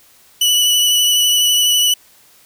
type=tone with vibrato; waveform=sawtooth; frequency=2960 Hz; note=F#7; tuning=in tune; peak=-8 dBFS; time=0.41-1.94 s; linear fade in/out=5 ms; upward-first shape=triangle; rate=12 Hz; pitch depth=20 cents each way; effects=white hiss -49 dBFS RMS until 2.45 s